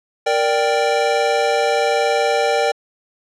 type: chord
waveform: square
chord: G minor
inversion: first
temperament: equal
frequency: 466.2 / 587.3 / 784 Hz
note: Bb4 / D5 / G5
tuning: 0 / 0 / 0 cents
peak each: -20 dBFS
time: 0.26-2.72 s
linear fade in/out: 10 ms
effects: low-pass 6000 Hz 12 dB/octave